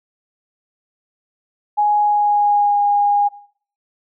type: tone with pitch glide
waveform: sine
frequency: 833 to 817.7 Hz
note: G#5 to G#5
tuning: +5 to -27 cents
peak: -12 dBFS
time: 1.77-3.29 s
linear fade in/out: 20 ms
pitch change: -32 cents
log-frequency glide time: 1.99-2.81 s
effects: noise-tail reverb RT60 0.5 s tail -17 dB re dry